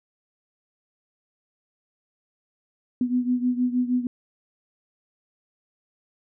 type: beating tone pair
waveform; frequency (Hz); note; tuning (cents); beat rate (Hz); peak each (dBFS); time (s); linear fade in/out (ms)
sine; 246.9 / 253.3; B3 / B3; 0 / +44; 6.4; -22 / -26; 3.01-4.07; 2
effects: none